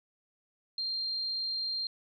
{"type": "tone", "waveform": "sine", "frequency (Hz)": 4186, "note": "C8", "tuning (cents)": 0, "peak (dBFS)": -31, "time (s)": [0.78, 1.87], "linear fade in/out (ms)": 2, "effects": []}